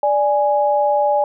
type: tone pair together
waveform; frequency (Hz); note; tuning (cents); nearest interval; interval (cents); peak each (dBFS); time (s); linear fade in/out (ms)
sine; 587.3 / 830.6; D5 / G#5; 0 / 0; tritone; 600; -16; 0.03-1.24; 2
effects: none